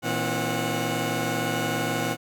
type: tone cluster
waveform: 15% pulse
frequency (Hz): 117.2 / 162.6 / 267.3 / 732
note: A#2 / E3 / C4 / F#5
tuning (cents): +10 / -23 / +37 / -19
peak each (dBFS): -24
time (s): 0.02-2.17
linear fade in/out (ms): 50
effects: none